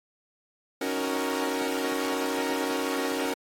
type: chord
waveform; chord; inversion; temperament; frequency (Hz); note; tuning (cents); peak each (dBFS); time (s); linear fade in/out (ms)
sawtooth; D# minor seventh; third; equal; 277.2 / 311.1 / 370 / 466.2; C#4 / D#4 / F#4 / A#4; 0 / 0 / 0 / 0; -27 / -31 / -30 / -28; 0.81-3.34; 5
effects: AAC 48 kbps